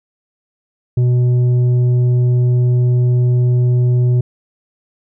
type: tone with tanh clipping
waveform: sine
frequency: 123.47 Hz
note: B2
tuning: in tune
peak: -11 dBFS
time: 0.97-4.21 s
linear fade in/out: 5 ms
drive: 6 dB
effects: none